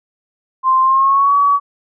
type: tone with pitch glide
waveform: sine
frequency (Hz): 1046.5 to 1134.6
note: C6 to C#6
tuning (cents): 0 to +40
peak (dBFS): -9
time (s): 0.63-1.6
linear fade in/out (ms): 50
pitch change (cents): +140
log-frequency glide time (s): 0.82-1.35
effects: none